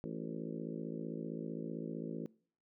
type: harmonic tone with a mistuned harmonic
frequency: 55.5 Hz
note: A1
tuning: 16 cents sharp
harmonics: 3 / 4 / 5 / 6 / 7 / 8 / 9 / 10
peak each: -45 / -45 / -46 / -47 / -50 / -49 / -51 / -57 dBFS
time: 0.04-2.26 s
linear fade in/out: 0 ms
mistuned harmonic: 7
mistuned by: -57 cents
effects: noise-tail reverb RT60 0.5 s tail -23 dB re dry